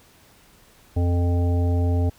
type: harmonic tone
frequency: 87.31 Hz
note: F2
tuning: in tune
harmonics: 1 / 3 / 5 / 7 / 9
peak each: -18 / -28 / -32 / -35 / -37 dBFS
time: 0.96-2.1 s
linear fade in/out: 10 ms
effects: pink hiss -54 dBFS RMS until 2.18 s